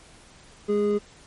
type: tone pair together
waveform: triangle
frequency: 207.7 / 412.5 Hz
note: G#3 / G#4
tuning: 0 / -12 cents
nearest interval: octave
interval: 1188 cents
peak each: -24 / -19 dBFS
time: 0.68-0.99 s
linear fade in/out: 20 ms
effects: pink hiss -51 dBFS RMS until 1.26 s + MP3 48 kbps